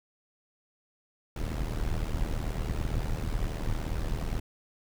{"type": "noise with amplitude modulation", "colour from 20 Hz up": "brown", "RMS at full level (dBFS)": -27, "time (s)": [1.36, 4.4], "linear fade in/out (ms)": 5, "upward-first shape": "sine", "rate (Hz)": 77.9, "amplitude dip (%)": 80, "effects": []}